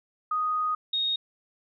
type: tone pair in turn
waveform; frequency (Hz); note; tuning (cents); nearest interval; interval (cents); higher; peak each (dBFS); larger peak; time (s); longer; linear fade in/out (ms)
sine; 1244.5 / 3729; D#6 / A#7; 0 / 0; octave + perfect fifth; 1900; second; -24; neither; 0.31-0.75 / 0.93-1.16; first; 5
effects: none